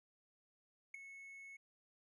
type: tone with ADSR envelope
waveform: triangle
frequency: 2197 Hz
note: C#7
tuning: 16 cents flat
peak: -39 dBFS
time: 0.94-1.57 s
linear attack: 5 ms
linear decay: 6 ms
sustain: -11 dB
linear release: 10 ms
effects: resampled to 32000 Hz